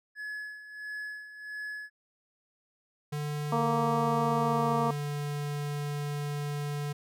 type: tone with tremolo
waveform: triangle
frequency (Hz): 1700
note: G#6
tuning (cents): +40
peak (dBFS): -33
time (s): 0.15-1.9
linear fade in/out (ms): 50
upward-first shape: sine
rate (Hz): 1.5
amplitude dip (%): 70
type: tone with pitch glide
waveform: square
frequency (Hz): 148 to 145.79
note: D3 to D3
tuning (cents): +14 to -12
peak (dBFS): -32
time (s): 3.12-6.93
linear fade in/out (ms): 10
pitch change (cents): -26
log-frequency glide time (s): 4.39-4.75
type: harmonic tone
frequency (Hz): 232.3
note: A#3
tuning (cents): -6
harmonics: 1 / 2 / 3 / 4 / 5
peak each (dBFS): -32 / -32 / -32 / -32 / -32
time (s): 3.52-4.91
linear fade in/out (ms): 5
effects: none